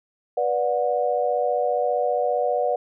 sine tone cluster, 490 / 585 / 727 Hz, B4 / D5 / F#5, -14 / -7 / -31 cents, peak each -24 dBFS, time 0.37-2.76 s, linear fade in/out 5 ms, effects none

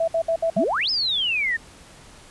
sine tone bursts, 659.3 Hz, E5, in tune, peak -18 dBFS, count 5, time 0-0.642 s, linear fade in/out 5 ms, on 78 ms, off 63 ms
sine exponential two-way sweep, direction up then down, 163.6 to 5274 to 1785 Hz, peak -20 dBFS, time 0.56-1.57 s, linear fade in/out 10 ms, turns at 0.9 s
effects pink hiss -47 dBFS RMS until 2.3 s + resampled to 24000 Hz

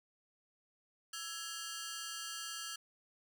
10% pulse ring-modulated tone, 1500 Hz, F#6, 23 cents sharp, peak -30 dBFS, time 1.13-2.76 s, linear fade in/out 5 ms, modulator 169 Hz, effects none

